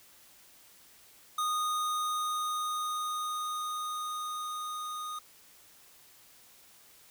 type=tone with level ramp; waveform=square; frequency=1235 Hz; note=D#6; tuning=13 cents flat; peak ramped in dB=-29 to -37 dBFS; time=1.38-5.19 s; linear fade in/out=5 ms; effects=white hiss -58 dBFS RMS until 7.1 s